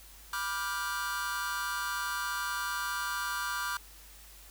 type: chord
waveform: 45% pulse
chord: G dominant seventh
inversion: first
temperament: just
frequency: 980 / 1176 / 1411.2 / 1568 Hz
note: B5 / D6 / F6 / G6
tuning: -14 / +2 / +18 / 0 cents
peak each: -39 / -37 / -37 / -39 dBFS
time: 0.33-3.77 s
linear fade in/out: 2 ms
effects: added 50 Hz sine -54 dBFS peak until 4.5 s + white hiss -54 dBFS RMS until 4.5 s